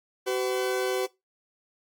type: tone pair together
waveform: 40% pulse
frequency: 379.1 / 506 Hz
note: F#4 / B4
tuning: +42 / +42 cents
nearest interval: perfect fourth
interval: 500 cents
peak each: -26 / -29 dBFS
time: 0.26-1.07 s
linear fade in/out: 20 ms
effects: noise-tail reverb RT60 0.2 s tail -20 dB re dry + AAC 64 kbps